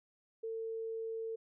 sine tone, 450 Hz, A4, 39 cents sharp, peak -37 dBFS, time 0.43-1.36 s, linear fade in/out 10 ms, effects none

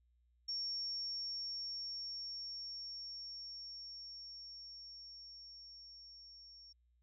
sine tone with level ramp, 5500 Hz, F8, 27 cents flat, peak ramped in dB -37 to -55 dBFS, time 0.48-6.73 s, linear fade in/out 10 ms, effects added 60 Hz sine -70 dBFS peak until 7.02 s

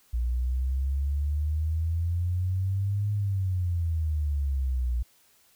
sine exponential two-way sweep, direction up then down, 58.7 to 104.1 to 58.7 Hz, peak -24 dBFS, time 0.13-5.03 s, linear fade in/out 10 ms, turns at 3.12 s, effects white hiss -62 dBFS RMS until 5.55 s

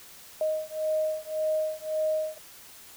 sine beating tone pair, 622.3 / 624.1 Hz, D#5 / D#5, 0 / +5 cents, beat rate 1.8 Hz, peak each -29 dBFS, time 0.41-2.38 s, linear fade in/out 2 ms, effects white hiss -49 dBFS RMS until 2.96 s

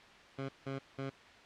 15% pulse tone bursts at uneven times, 135.8 Hz, C#3, 35 cents flat, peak -31 dBFS, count 3, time 0.38-0.49 / 0.66-0.79 / 0.98-1.1 s, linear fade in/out 10 ms, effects white hiss -56 dBFS RMS until 1.45 s + low-pass 3000 Hz 12 dB/octave

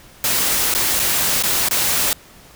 white noise with dropouts, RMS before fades -18 dBFS, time 0.24-2.13 s, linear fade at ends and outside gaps 1 ms, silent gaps 0.74-0.749 / 0.994-0.998 / 1.425-1.436 / 1.686-1.71 s, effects pink hiss -45 dBFS RMS until 2.55 s

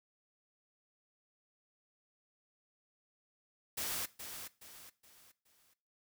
white noise with echo, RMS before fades -38 dBFS, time 3.77-4.06 s, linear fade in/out 10 ms, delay 420 ms, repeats 4, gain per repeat -8 dB, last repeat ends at 5.74 s, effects noise-tail reverb RT60 0.4 s tail -19 dB re dry

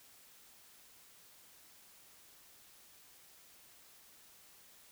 silence, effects white hiss -61 dBFS RMS until 4.91 s

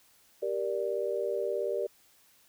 sine chord, G minor, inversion none, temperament just, 392 / 470.4 / 588 Hz, G4 / Bb4 / D5, 0 / +16 / +2 cents, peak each -33 dBFS, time 0.42-1.87 s, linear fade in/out 10 ms, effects white hiss -63 dBFS RMS until 2.48 s

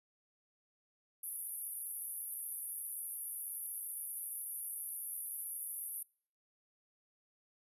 pink band-pass noise, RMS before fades -43 dBFS, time 1.23-6.03 s, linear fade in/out 5 ms, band 9900 to 13000 Hz, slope 96 dB/octave, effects noise-tail reverb RT60 0.5 s tail -26 dB re dry + resampled to 32000 Hz

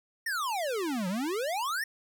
square exponential two-way sweep, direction down then up, 1888 to 174.7 to 1888 Hz, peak -30 dBFS, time 0.26-1.84 s, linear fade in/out 5 ms, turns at 1.08 s, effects none

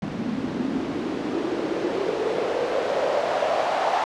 white noise with band-pass filter sweep, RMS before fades -25 dBFS, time 0.02-4.04 s, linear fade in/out 2 ms, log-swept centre 210 to 770 Hz, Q 4.3, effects low-pass 5000 Hz 12 dB/octave

